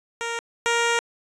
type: tone pair in turn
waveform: 10% pulse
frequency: 465.3 / 468.5 Hz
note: A#4 / A#4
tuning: -3 / +9 cents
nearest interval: unison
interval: 12 cents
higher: second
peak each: -18 / -11 dBFS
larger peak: second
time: 0.21-0.39 / 0.66-0.99 s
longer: second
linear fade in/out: 0 ms
effects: resampled to 22050 Hz